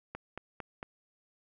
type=click train; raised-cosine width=0.5 ms; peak=-24 dBFS; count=4; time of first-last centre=0.15-0.829 s; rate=4.42 Hz; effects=none